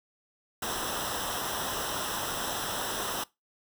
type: noise with comb filter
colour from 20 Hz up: pink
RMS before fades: -33 dBFS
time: 0.62-3.24 s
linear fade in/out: 5 ms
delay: 0.44 ms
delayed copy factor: -0.8
effects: noise-tail reverb RT60 0.2 s tail -21 dB re dry